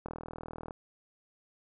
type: click train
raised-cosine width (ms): 1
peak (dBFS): -25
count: 27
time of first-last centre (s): 0.06-0.708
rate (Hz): 40.1
effects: none